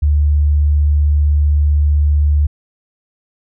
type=tone; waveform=sine; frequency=73.7 Hz; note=D2; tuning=7 cents sharp; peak=-9 dBFS; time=0.02-2.47 s; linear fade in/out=10 ms; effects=none